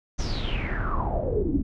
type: noise with low-pass filter sweep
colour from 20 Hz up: brown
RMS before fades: -26 dBFS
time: 0.18-1.63 s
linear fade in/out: 20 ms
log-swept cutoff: 6200 to 240 Hz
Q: 9.5
effects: none